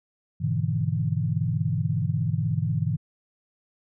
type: chord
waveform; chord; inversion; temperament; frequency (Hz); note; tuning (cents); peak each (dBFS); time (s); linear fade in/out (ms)
sine; E dominant seventh; first; just; 103.01 / 123.61 / 148.33 / 164.81; G#2 / B2 / D3 / E3; -14 / +2 / +18 / 0; -28; 0.4-2.97; 20
effects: none